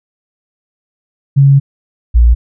sine tone pair in turn, 138.59 / 58.57 Hz, C#3 / A#1, 0 / +9 cents, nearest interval octave + minor third, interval 1491 cents, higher first, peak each -3 dBFS, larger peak neither, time 1.36-1.6 / 2.14-2.35 s, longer first, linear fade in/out 20 ms, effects none

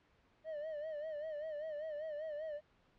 triangle tone with vibrato, 612 Hz, D#5, 29 cents flat, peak -38 dBFS, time 0.44-2.61 s, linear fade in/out 50 ms, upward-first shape sine, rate 5.1 Hz, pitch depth 86 cents each way, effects pink hiss -71 dBFS RMS until 2.98 s + low-pass 3000 Hz 12 dB/octave

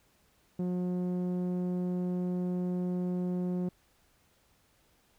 sawtooth tone with low-pass filter, 180 Hz, F#3, 47 cents flat, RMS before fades -32 dBFS, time 0.59-3.69 s, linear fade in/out 5 ms, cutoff 390 Hz, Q 0.74, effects pink hiss -68 dBFS RMS until 5.18 s

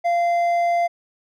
sine tone with hard clipping, 691 Hz, F5, 19 cents flat, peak -18 dBFS, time 0.04-0.88 s, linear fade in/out 20 ms, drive 5 dB, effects none

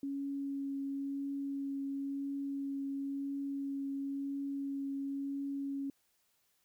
sine tone with vibrato, 277.2 Hz, C#4, in tune, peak -35 dBFS, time 0.03-5.9 s, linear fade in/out 2 ms, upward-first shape triangle, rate 0.97 Hz, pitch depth 11 cents each way, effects white hiss -75 dBFS RMS until 6.64 s

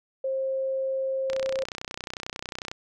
sine tone, 532 Hz, C5, 29 cents sharp, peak -25 dBFS, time 0.24-1.64 s, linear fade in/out 5 ms
click train, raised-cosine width 0.2 ms, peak -16 dBFS, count 45, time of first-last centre 1.3-2.715 s, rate 31.1 Hz
effects none

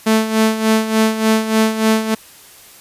sawtooth tone with tremolo, 220 Hz, A3, in tune, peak -6 dBFS, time 0.06-2.15 s, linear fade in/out 10 ms, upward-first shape sine, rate 3.4 Hz, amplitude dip 70%, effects white hiss -42 dBFS RMS until 2.8 s + resampled to 32000 Hz

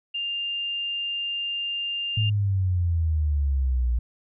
sine tone, 2800 Hz, F7, 4 cents sharp, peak -26 dBFS, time 0.14-2.3 s, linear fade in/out 10 ms
sine exponential sweep, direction down, 110 to 58.27 Hz, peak -20 dBFS, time 2.17-3.99 s, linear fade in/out 5 ms
effects none

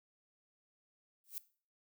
violet noise with exponential growth, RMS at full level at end -38 dBFS, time 1.24-1.38 s, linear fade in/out 1 ms, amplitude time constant 30 ms, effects noise-tail reverb RT60 0.4 s tail -18 dB re dry

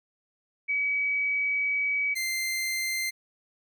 sine / sawtooth tone pair in turn, 2275 / 2086 Hz, C#7 / C7, +44 / -6 cents, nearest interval major second, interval 150 cents, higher first, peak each -24 dBFS, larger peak neither, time 0.68-2.15 / 2.15-3.11 s, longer first, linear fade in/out 20 ms, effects none

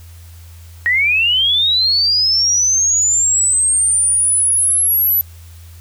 sine linear sweep, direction up, 1864.7 to 12000 Hz, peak -11 dBFS, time 0.86-5.21 s, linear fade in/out 0 ms, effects added 84 Hz sine -35 dBFS peak until 5.8 s + white hiss -47 dBFS RMS until 5.8 s

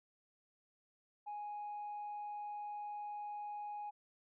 sine tone, 830.6 Hz, G#5, in tune, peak -40 dBFS, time 1.26-3.91 s, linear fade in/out 20 ms, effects tanh soft clip ceiling -39 dBFS

